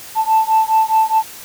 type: beating tone pair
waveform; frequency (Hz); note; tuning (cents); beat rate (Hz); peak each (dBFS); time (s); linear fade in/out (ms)
sine; 880 / 884.8; A5 / A5; 0 / +9; 4.8; -13; 0.15-1.23; 50
effects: tanh soft clip ceiling -6 dBFS + white hiss -35 dBFS RMS until 1.44 s